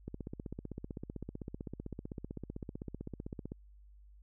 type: click train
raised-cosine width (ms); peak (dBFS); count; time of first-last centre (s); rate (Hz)
3; -28; 55; 0.08-3.519; 15.7
effects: added 50 Hz sine -55 dBFS peak until 4.22 s